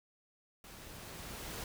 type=noise with level ramp; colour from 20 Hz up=pink; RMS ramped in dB=-53 to -42 dBFS; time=0.64-1.64 s; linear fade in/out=2 ms; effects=none